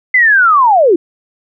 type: linear sweep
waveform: sine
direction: down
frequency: 2059 to 313.1 Hz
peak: -5 dBFS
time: 0.14-0.96 s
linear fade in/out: 5 ms
effects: none